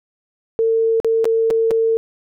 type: tone with dropouts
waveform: sine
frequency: 451.4 Hz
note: A4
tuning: 44 cents sharp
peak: -13 dBFS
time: 0.59-1.97 s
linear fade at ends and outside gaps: 0 ms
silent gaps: 1.001-1.046 / 1.244-1.254 / 1.503-1.508 / 1.708-1.713 s
effects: none